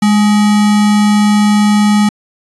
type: tone with sample-and-hold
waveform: sine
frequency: 207.7 Hz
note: G#3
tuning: in tune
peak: -6 dBFS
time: 0.02-2.09 s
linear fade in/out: 5 ms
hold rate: 1050 Hz
effects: resampled to 24000 Hz